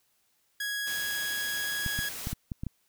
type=tone; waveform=sawtooth; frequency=1661.2 Hz; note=G#6; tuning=in tune; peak=-27 dBFS; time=0.6-2.09 s; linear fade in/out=5 ms
type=noise; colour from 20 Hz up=white; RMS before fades=-39 dBFS; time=0.86-2.34 s; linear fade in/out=20 ms
type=clicks; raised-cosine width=5 ms; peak=-21 dBFS; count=7; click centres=1.863 / 1.99 / 2.271 / 2.33 / 2.518 / 2.635 / 2.667 s
effects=white hiss -71 dBFS RMS until 2.88 s